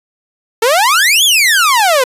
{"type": "exponential two-way sweep", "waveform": "sawtooth", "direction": "up then down", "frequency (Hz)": [431.4, 3520, 488.9], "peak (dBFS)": -4, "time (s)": [0.62, 2.04], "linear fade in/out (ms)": 5, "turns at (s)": 1.24, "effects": ["resampled to 32000 Hz"]}